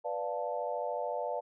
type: chord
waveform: sine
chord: B half-diminished seventh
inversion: none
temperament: equal with one note detuned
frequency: 493.9 / 587.3 / 701.3 / 880 Hz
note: B4 / D5 / F5 / A5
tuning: 0 / 0 / +7 / 0 cents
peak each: -38 / -36 / -38 / -39 dBFS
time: 0.04-1.41 s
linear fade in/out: 20 ms
effects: none